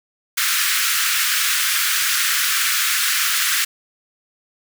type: high-pass noise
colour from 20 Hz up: pink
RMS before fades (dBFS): -19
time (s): 0.37-3.65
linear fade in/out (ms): 10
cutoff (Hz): 1300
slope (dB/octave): 48
effects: none